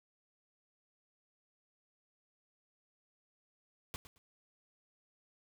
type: noise with echo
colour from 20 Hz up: pink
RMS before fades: -42 dBFS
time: 3.94-3.96 s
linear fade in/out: 0 ms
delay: 110 ms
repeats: 2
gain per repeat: -13 dB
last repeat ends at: 4.18 s
effects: none

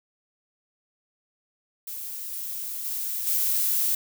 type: noise with level steps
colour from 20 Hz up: violet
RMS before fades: -35 / -33 / -30 / -24 dBFS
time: 1.87-3.95 s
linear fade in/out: 5 ms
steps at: 2.31 / 2.84 / 3.26 s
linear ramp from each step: 20 ms
effects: none

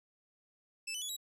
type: tone with pitch steps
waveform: 20% pulse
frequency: 2637 / 2994 / 3400 / 3861 Hz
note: E7 / F#7 / G#7 / B7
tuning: 0 / +20 / +40 / -40 cents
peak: -32 dBFS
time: 0.87-1.166 s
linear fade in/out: 10 ms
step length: 74 ms
effects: none

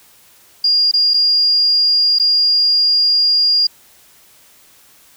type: tone with dropouts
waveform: sine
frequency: 4826 Hz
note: D8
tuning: 46 cents sharp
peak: -10 dBFS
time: 0.64-3.67 s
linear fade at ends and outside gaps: 5 ms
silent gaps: 0.914-0.937 / 1.137-1.141 / 2.187-2.197 s
effects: white hiss -48 dBFS RMS until 5.16 s

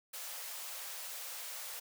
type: high-pass noise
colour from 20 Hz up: white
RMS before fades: -44 dBFS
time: 0.13-1.8 s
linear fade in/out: 10 ms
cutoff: 470 Hz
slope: 96 dB/octave
effects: none

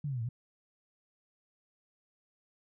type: linear two-way sweep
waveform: sine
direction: down then up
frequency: 152.5 to 110.2 to 131.7 Hz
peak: -32 dBFS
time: 0.04-0.29 s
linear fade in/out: 5 ms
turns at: 0.23 s
effects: none

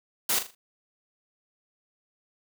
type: noise with echo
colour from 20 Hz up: white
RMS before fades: -25 dBFS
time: 0.29-0.39 s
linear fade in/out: 5 ms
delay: 40 ms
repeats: 4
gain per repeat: -9 dB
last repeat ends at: 0.55 s
effects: high-pass 200 Hz 12 dB/octave

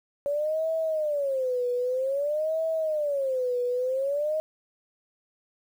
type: tone with vibrato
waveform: sine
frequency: 563 Hz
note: C#5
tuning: 27 cents sharp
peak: -24 dBFS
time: 0.26-4.4 s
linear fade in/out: 0 ms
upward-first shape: sine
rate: 0.52 Hz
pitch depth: 240 cents each way
effects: 9-bit

